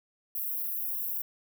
white high-pass noise, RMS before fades -33 dBFS, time 0.35-1.22 s, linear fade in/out 5 ms, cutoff 12000 Hz, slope 48 dB/octave, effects none

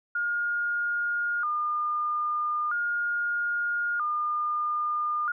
sine tone with vibrato, 1312 Hz, E6, 9 cents flat, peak -25 dBFS, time 0.15-5.32 s, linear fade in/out 5 ms, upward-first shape square, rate 0.39 Hz, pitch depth 140 cents each way, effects none

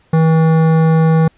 sine tone with hard clipping, 161 Hz, E3, 41 cents flat, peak -10 dBFS, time 0.13-1.28 s, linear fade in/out 5 ms, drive 15 dB, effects pink hiss -54 dBFS RMS until 1.37 s + resampled to 8000 Hz

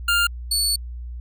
25% pulse tone pair in turn, 1400 / 4445 Hz, F6 / C#8, +4 / +4 cents, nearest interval octave + minor sixth, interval 2000 cents, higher second, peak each -13 / -14 dBFS, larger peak first, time 0.08-0.27 / 0.51-0.76 s, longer second, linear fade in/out 5 ms, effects added 60 Hz sine -30 dBFS peak until 1.2 s

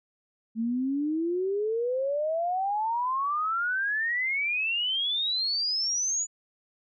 sine exponential sweep, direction up, 220 to 6990 Hz, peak -25 dBFS, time 0.55-6.27 s, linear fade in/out 50 ms, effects none

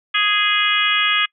harmonic tone, 415.3 Hz, G#4, in tune, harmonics 3 / 4 / 5 / 6 / 7 / 8, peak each -22 / -22 / -22 / -22 / -22 / -22 dBFS, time 0.14-1.26 s, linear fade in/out 10 ms, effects noise-tail reverb RT60 0.1 s tail -26 dB re dry

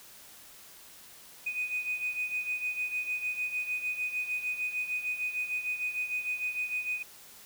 sine beating tone pair, 2489 / 2495.6 Hz, D#7 / D#7, 0 / +5 cents, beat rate 6.6 Hz, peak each -31 / -36 dBFS, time 1.46-7.03 s, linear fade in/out 10 ms, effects tanh soft clip ceiling -24 dBFS + white hiss -52 dBFS RMS until 7.45 s

